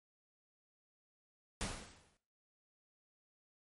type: noise with exponential decay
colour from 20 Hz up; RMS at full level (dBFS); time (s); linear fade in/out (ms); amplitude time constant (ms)
pink; -37; 1.61-2.17; 0; 120
effects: noise-tail reverb RT60 0.5 s tail -17 dB re dry + MP3 48 kbps